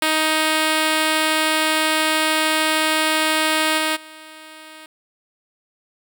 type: tone with level steps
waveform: 5% pulse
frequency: 313.1 Hz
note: D#4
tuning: 11 cents sharp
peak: -5 / -7 / -27 dBFS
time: 0.02-4.86 s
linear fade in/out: 2 ms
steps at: 3.77 / 3.95 s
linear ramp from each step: 20 ms
effects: none